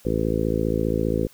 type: harmonic tone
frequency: 55 Hz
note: A1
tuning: in tune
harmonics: 1 / 2 / 3 / 4 / 5 / 6 / 7 / 8 / 9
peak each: -29 / -29 / -29 / -29 / -29 / -29 / -29 / -29 / -29 dBFS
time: 0.05-1.27 s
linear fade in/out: 5 ms
effects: white hiss -53 dBFS RMS until 1.33 s